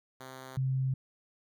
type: tone pair in turn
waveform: 5% pulse / sine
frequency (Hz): 130.81 / 131.8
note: C3 / C3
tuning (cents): 0 / +13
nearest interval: unison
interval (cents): 13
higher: second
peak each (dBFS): -33 / -27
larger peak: second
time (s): 0.2-0.57 / 0.57-0.94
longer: neither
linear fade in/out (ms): 5
effects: none